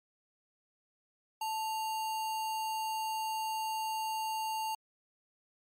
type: tone with sample-and-hold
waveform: sine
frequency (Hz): 880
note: A5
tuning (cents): 0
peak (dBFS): -32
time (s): 1.41-4.75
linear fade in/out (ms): 5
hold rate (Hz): 3675
effects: MP3 64 kbps